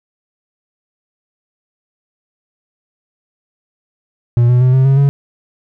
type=tone with pitch steps; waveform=triangle; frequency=119.6 / 123.46 / 127.45 / 131.56 / 135.81 / 140.19 Hz; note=A#2 / B2 / C3 / C3 / C#3 / C#3; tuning=+45 / 0 / -45 / +10 / -35 / +20 cents; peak=-5 dBFS; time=4.37-5.09 s; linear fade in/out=0 ms; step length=120 ms; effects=none